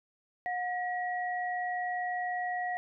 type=tone pair together; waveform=sine; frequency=722.8 / 1912 Hz; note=F#5 / A#6; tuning=-41 / +43 cents; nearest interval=octave + perfect fourth; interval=1684 cents; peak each=-32 / -36 dBFS; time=0.46-2.77 s; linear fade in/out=0 ms; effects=none